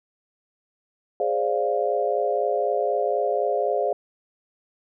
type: chord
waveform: sine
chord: D half-diminished seventh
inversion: second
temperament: equal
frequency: 415.3 / 523.3 / 587.3 / 698.5 Hz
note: Ab4 / C5 / D5 / F5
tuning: 0 / 0 / 0 / 0 cents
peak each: -26 dBFS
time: 1.2-3.93 s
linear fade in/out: 2 ms
effects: none